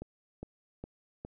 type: click train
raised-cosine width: 2 ms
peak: -27 dBFS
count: 4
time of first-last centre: 0.02-1.25 s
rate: 2.44 Hz
effects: none